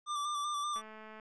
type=tone with vibrato; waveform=square; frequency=1179 Hz; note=D6; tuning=6 cents sharp; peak=-34 dBFS; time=0.06-0.82 s; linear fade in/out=50 ms; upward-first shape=square; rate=5.2 Hz; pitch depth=25 cents each way
type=click train; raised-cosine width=0.5 ms; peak=-36 dBFS; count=96; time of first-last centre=0.76-1.198 s; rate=217 Hz
effects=resampled to 22050 Hz